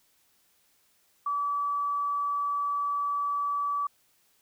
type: tone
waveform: sine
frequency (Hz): 1150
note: D6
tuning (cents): -37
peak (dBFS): -26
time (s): 1.26-3.87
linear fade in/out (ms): 5
effects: white hiss -67 dBFS RMS until 4.41 s